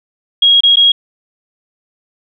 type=tone with dropouts; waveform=sine; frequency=3290 Hz; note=G#7; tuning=17 cents flat; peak=-5 dBFS; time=0.42-0.92 s; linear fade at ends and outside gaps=5 ms; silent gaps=0.607-0.634 / 0.758-0.769 s; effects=none